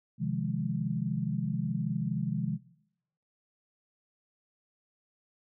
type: chord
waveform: sine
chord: F minor seventh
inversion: second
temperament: equal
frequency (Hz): 130.81 / 155.56 / 174.61 / 207.7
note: C3 / Eb3 / F3 / Ab3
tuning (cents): 0 / 0 / 0 / 0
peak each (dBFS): -34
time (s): 0.18-2.59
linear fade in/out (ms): 50
effects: noise-tail reverb RT60 0.8 s tail -21 dB re dry